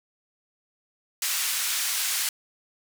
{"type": "band-pass noise", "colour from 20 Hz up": "white", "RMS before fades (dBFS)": -27, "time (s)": [1.22, 2.29], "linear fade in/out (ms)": 2, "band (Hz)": [1500, 12000], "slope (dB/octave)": 12, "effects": []}